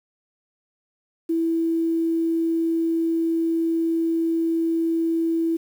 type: tone with quantisation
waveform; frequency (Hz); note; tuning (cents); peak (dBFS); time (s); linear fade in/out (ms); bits
sine; 329.6; E4; 0; -19; 1.29-5.57; 10; 8
effects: none

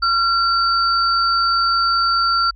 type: tone pair together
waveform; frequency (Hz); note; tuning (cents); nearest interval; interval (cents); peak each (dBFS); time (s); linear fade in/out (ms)
sine; 1369 / 4605; F6 / D8; -35 / -35; octave + major sixth; 2100; -15 / -20; 0.02-2.51; 10
effects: added 49 Hz sine -38 dBFS peak until 2.55 s

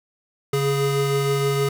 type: tone pair together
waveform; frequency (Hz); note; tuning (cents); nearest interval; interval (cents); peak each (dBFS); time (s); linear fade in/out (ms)
square; 140.56 / 415.3; C#3 / G#4; +24 / 0; octave + perfect fifth; 1876; -23 / -22; 0.53-1.69; 5
effects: none

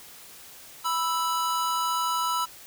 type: tone pair together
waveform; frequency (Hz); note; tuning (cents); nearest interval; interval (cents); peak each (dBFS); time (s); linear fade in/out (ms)
square; 985 / 1318.4; B5 / E6; -5 / 0; perfect fourth; 505; -28; 0.84-2.46; 20
effects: white hiss -47 dBFS RMS until 2.66 s

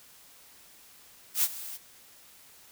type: noise with ADSR envelope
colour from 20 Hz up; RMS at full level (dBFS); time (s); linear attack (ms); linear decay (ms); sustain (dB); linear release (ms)
blue; -23; 1.34-1.78; 92; 43; -17; 24
effects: white hiss -55 dBFS RMS until 2.71 s

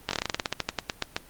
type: slowing click train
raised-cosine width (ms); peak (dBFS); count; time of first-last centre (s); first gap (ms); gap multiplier
0.2; -8; 18; 0.09-1.165; 20; 1.13
effects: pink hiss -52 dBFS RMS until 1.29 s + Opus 24 kbps

